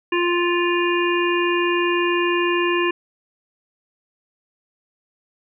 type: harmonic tone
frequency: 349.2 Hz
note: F4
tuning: in tune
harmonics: 1 / 3 / 5 / 7 / 8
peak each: -19 / -24 / -26 / -27 / -28 dBFS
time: 0.12-2.91 s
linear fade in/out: 5 ms
effects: none